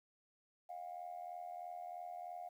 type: tone with amplitude modulation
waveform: sine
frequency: 711 Hz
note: F5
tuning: 31 cents sharp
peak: -40 dBFS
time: 0.69-2.49 s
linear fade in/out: 10 ms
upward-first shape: sine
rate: 83.1 Hz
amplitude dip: 80%
effects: tanh soft clip ceiling -38 dBFS + 12-bit